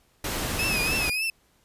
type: noise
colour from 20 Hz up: pink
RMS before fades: -29 dBFS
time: 0.24-1.1 s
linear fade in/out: 5 ms
type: tone with vibrato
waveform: 35% pulse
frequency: 2554 Hz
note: D#7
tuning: 45 cents sharp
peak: -23 dBFS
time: 0.59-1.3 s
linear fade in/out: 2 ms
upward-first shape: triangle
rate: 3.4 Hz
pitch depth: 95 cents each way
effects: pink hiss -64 dBFS RMS until 1.64 s + resampled to 32000 Hz